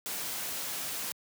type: noise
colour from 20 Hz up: white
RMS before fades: -36 dBFS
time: 0.06-1.12 s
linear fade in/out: 0 ms
effects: high-pass 100 Hz 12 dB/octave